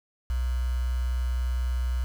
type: tone with quantisation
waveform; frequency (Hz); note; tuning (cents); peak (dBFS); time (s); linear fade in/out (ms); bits
sine; 62.1; B1; +10; -24; 0.3-2.04; 0; 7
effects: none